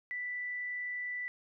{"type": "tone with frequency modulation", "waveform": "sine", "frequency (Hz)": 1977, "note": "B6", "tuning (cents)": 1, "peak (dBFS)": -35, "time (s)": [0.11, 1.28], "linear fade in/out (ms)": 0, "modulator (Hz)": 31.4, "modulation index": 0.24, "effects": []}